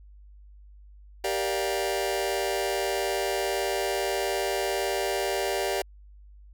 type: chord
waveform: sawtooth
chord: G minor seventh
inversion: none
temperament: just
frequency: 392 / 470.4 / 588 / 705.6 Hz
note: G4 / Bb4 / D5 / F5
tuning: 0 / +16 / +2 / +18 cents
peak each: -25 / -29 / -27 / -29 dBFS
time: 1.24-5.82 s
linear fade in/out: 5 ms
effects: added 50 Hz sine -47 dBFS peak until 6.53 s